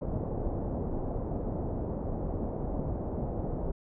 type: low-pass noise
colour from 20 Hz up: pink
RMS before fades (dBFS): -33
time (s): 0.01-3.72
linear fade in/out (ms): 10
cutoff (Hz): 710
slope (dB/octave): 24
effects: none